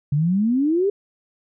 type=exponential sweep; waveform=sine; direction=up; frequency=138.59 to 415.3 Hz; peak=-16 dBFS; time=0.12-0.9 s; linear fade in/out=5 ms; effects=none